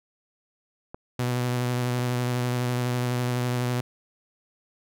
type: clicks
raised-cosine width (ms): 1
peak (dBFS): -23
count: 2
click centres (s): 0.945 / 1.992
type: tone with vibrato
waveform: sawtooth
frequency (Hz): 123.47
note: B2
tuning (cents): 0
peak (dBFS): -20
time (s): 1.19-3.81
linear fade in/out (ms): 5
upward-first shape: sine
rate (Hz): 12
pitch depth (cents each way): 19
effects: none